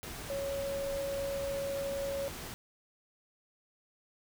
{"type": "tone in noise", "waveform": "sine", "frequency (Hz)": 554.4, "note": "C#5", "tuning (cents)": 0, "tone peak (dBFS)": -33, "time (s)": [0.3, 2.28], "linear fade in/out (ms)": 0, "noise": "pink", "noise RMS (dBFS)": -43, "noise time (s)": [0.03, 2.54], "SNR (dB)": 7, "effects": []}